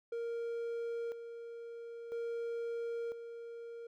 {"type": "tone with tremolo", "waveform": "triangle", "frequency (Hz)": 466.2, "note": "A#4", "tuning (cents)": 0, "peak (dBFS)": -34, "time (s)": [0.12, 3.87], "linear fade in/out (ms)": 5, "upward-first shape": "square", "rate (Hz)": 0.5, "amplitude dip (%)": 60, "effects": []}